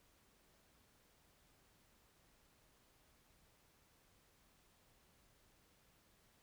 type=silence; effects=pink hiss -72 dBFS RMS until 6.42 s